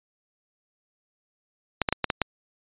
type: clicks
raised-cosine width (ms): 0.3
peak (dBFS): -6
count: 6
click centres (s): 1.817 / 1.888 / 1.926 / 2.043 / 2.102 / 2.217
effects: resampled to 8000 Hz